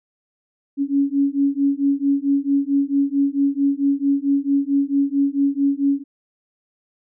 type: beating tone pair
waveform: sine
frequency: 277.2 / 281.7 Hz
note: C#4 / C#4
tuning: 0 / +28 cents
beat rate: 4.5 Hz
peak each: -19 dBFS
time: 0.77-6.04 s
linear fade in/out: 50 ms
effects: none